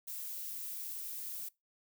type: noise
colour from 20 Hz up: violet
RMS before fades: -42 dBFS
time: 0.07-1.49 s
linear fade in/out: 10 ms
effects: noise-tail reverb RT60 0.2 s tail -22 dB re dry